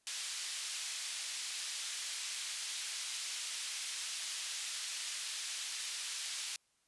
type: band-pass noise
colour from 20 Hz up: pink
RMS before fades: -41 dBFS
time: 0.07-6.56 s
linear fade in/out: 0 ms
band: 3100 to 10000 Hz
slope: 12 dB/octave
effects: white hiss -75 dBFS RMS until 6.87 s + resampled to 24000 Hz